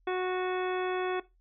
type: harmonic tone with a mistuned harmonic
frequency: 367.7 Hz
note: F#4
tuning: 11 cents flat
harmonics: 1 / 2 / 3 / 4 / 5 / 6 / 7 / 9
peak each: -29 / -35 / -39 / -41 / -43 / -45 / -46 / -48 dBFS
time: 0.07-1.2 s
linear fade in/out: 5 ms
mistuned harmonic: 9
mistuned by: +46 cents
effects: noise-tail reverb RT60 0.2 s tail -17 dB re dry + added 42 Hz sine -63 dBFS peak until 1.4 s